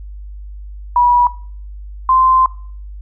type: tone pair in turn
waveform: sine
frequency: 972 / 1038.8 Hz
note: B5 / C6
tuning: -28 / -13 cents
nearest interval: minor second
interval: 115 cents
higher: second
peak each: -8 dBFS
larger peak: neither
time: 0.96-1.27 / 2.09-2.46 s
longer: second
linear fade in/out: 2 ms
effects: noise-tail reverb RT60 0.5 s tail -21 dB re dry + added 50 Hz sine -28 dBFS peak until 3.01 s